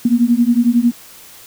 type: beating tone pair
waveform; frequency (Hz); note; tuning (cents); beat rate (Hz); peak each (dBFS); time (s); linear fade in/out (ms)
sine; 232.9 / 243.9; A#3 / B3; -1 / -21; 11; -13; 0.05-0.92; 5
effects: white hiss -40 dBFS RMS until 1.46 s